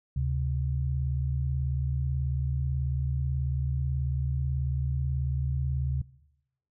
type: tone pair together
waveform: sine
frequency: 73.42 / 131.73 Hz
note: D2 / C3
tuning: 0 / +12 cents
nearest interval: minor seventh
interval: 1012 cents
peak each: -28 dBFS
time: 0.16-6.02 s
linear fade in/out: 5 ms
effects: noise-tail reverb RT60 0.9 s tail -22 dB re dry